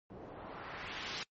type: noise with low-pass filter sweep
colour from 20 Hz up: white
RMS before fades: -45 dBFS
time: 0.1-1.23 s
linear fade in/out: 0 ms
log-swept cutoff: 440 to 4600 Hz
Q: 1.1
effects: noise-tail reverb RT60 0.1 s tail -23 dB re dry + MP3 32 kbps